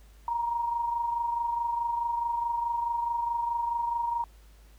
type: tone pair together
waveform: sine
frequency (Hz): 939 / 963.7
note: A#5 / B5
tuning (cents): +12 / -43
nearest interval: unison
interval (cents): 45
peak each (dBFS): -27 / -36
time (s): 0.28-4.24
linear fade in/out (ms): 2
effects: added 52 Hz sine -51 dBFS peak until 4.78 s + pink hiss -62 dBFS RMS until 4.78 s